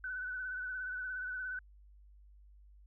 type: tone with vibrato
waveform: sine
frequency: 1500 Hz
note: F#6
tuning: 23 cents sharp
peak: -37 dBFS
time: 0.04-1.59 s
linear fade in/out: 2 ms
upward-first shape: sine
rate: 17 Hz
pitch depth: 37 cents each way
effects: added 50 Hz sine -56 dBFS peak until 2.86 s